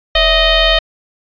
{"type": "tone with frequency modulation", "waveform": "sine", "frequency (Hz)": 1867, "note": "A#6", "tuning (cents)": 2, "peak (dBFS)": -8, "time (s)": [0.15, 0.79], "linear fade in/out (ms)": 5, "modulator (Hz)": 609, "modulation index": 3.3, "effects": ["resampled to 11025 Hz"]}